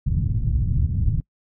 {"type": "low-pass noise", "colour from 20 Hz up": "white", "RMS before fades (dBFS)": -21, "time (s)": [0.06, 1.21], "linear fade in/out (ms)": 10, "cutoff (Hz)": 130, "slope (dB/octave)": 24, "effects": ["noise-tail reverb RT60 0.1 s tail -25 dB re dry"]}